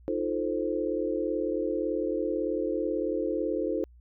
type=chord; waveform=sine; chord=F dominant seventh; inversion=third; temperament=equal; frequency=311.1 / 349.2 / 440 / 523.3 Hz; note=Eb4 / F4 / A4 / C5; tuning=0 / 0 / 0 / 0 cents; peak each=-32 dBFS; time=0.08-3.84 s; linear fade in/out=0 ms; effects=added 60 Hz sine -51 dBFS peak until 4 s